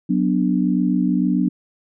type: chord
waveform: sine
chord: B minor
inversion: second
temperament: equal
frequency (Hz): 185 / 246.9 / 293.7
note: F#3 / B3 / D4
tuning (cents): 0 / 0 / 0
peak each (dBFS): -19 / -20 / -21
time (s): 0.09-1.49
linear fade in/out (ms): 10
effects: none